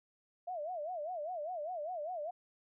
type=tone with vibrato; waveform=sine; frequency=659.3 Hz; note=E5; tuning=in tune; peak=-37 dBFS; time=0.47-2.31 s; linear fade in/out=10 ms; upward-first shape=sine; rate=5 Hz; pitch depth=210 cents each way; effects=none